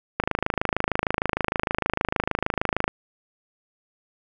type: click train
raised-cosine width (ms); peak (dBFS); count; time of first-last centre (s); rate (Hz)
0.5; -6; 72; 0.2-2.879; 26.5
effects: none